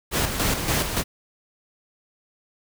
pink noise with tremolo, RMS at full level -22 dBFS, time 0.11-1.04 s, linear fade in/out 50 ms, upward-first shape square, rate 3.5 Hz, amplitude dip 50%, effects none

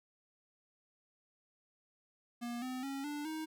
square tone with pitch steps, 238.5 / 255.6 / 274 / 293.6 / 314.7 Hz, A#3 / C4 / C#4 / D4 / D#4, +40 / -40 / -20 / 0 / +20 cents, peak -39 dBFS, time 2.41-3.46 s, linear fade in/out 20 ms, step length 210 ms, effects none

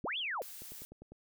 sine linear two-way sweep, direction up then down, 116.9 to 3520 to 422.7 Hz, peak -34 dBFS, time 0.04-0.42 s, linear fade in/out 0 ms, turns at 0.18 s
blue noise, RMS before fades -48 dBFS, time 0.42-0.85 s, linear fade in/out 0 ms
click train, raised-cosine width 2 ms, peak -38 dBFS, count 6, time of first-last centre 0.62-1.12 s, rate 10 Hz
effects none

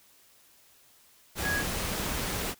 sine tone in noise, 1661.2 Hz, G#6, in tune, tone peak -28 dBFS, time 1.42-1.64 s, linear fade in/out 50 ms, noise pink, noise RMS -32 dBFS, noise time 1.35-2.55 s, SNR +1 dB, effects white hiss -60 dBFS RMS until 2.59 s

